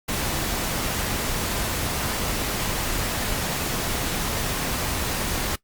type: noise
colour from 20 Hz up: pink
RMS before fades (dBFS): -26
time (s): 0.08-5.56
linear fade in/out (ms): 10
effects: noise-tail reverb RT60 0.1 s tail -19 dB re dry + Opus 48 kbps